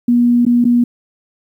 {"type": "tone with dropouts", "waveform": "sine", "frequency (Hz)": 240.7, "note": "B3", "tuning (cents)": -44, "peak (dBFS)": -8, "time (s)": [0.08, 0.84], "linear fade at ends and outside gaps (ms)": 5, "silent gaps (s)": [[0.452, 0.464], [0.643, 0.651]], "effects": ["8-bit"]}